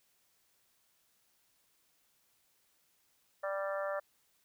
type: harmonic tone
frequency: 196 Hz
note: G3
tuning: in tune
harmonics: 3 / 4 / 5 / 6 / 7 / 8 / 9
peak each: -35 / -46 / -49 / -43 / -44 / -52 / -45 dBFS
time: 3.43-4 s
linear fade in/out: 10 ms
effects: white hiss -73 dBFS RMS until 4.44 s